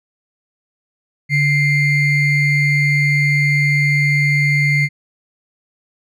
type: ring-modulated tone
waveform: triangle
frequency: 1120 Hz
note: C#6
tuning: 18 cents sharp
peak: -7 dBFS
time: 1.29-4.89 s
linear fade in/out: 50 ms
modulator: 975 Hz
effects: none